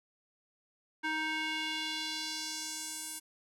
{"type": "tone with band-pass filter sweep", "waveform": "square", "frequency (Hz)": 313.2, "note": "D#4", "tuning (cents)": 11, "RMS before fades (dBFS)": -37, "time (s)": [1.03, 3.2], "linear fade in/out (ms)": 20, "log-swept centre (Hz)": [1700, 10000], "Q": 1.7, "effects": []}